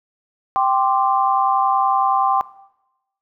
sine chord, G suspended fourth, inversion none, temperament just, 784 / 1045.3 / 1176 Hz, G5 / C6 / D6, 0 / -2 / +2 cents, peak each -17 / -19 / -22 dBFS, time 0.56-2.41 s, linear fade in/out 0 ms, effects noise-tail reverb RT60 0.9 s tail -18 dB re dry

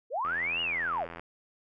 sine linear two-way sweep, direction up then down, 418 to 2925 to 418 Hz, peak -28 dBFS, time 0.1-1.07 s, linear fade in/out 50 ms, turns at 0.61 s
click train, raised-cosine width 0.5 ms, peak -26 dBFS, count 81, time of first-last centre 0.25-1.196 s, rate 84.6 Hz
effects none

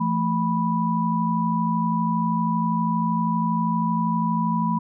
sine tone cluster, 169.6 / 222.2 / 985 Hz, E3 / A3 / B5, +50 / +17 / -5 cents, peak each -24 dBFS, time 0-4.79 s, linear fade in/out 10 ms, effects none

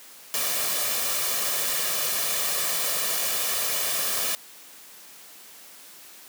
white noise with comb filter, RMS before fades -26 dBFS, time 0.34-4.35 s, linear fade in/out 0 ms, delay 1.7 ms, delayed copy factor +0.55, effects white hiss -47 dBFS RMS until 6.28 s + high-pass 200 Hz 12 dB/octave

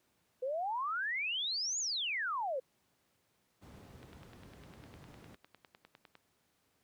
sine exponential two-way sweep, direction up then down, 493.2 to 7040 to 493.2 Hz, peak -33 dBFS, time 0.42-2.6 s, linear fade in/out 10 ms, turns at 1.79 s
brown noise, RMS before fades -49 dBFS, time 3.61-5.36 s, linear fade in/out 20 ms
click train, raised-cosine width 0.3 ms, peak -38 dBFS, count 22, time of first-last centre 4.03-6.153 s, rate 9.89 Hz
effects pink hiss -75 dBFS RMS until 6.83 s + high-pass 100 Hz 12 dB/octave

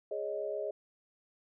sine chord, Ab suspended fourth, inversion none, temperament equal, 415.3 / 554.4 / 622.3 Hz, Ab4 / Db5 / Eb5, 0 / 0 / 0 cents, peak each -38 / -39 / -37 dBFS, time 0.11-0.71 s, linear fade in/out 5 ms, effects none

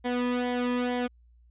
sawtooth tone with flanger, 246.3 Hz, B3, 5 cents flat, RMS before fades -28 dBFS, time 0.04-1.08 s, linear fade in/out 20 ms, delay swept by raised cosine 0.74 to 1.39 ms, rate 2.2 Hz, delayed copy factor -0.7, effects added 59 Hz sine -55 dBFS peak until 1.5 s + resampled to 8000 Hz

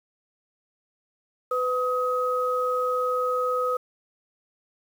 sine tone pair together, 501.6 / 1264 Hz, B4 / D#6, +27 / +27 cents, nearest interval octave + major third, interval 1600 cents, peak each -25 dBFS, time 1.51-3.77 s, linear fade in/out 5 ms, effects 8-bit

